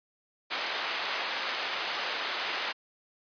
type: band-pass noise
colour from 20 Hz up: white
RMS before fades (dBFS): -33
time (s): 0.5-2.73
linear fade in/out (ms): 20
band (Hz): 520 to 3400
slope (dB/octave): 12
effects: resampled to 11025 Hz